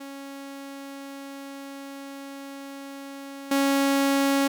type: tone with level steps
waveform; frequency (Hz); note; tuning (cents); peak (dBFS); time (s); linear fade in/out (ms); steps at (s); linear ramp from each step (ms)
sawtooth; 276.2; C#4; -6; -33 / -16; 0-4.48; 10; 3.51; 5
effects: none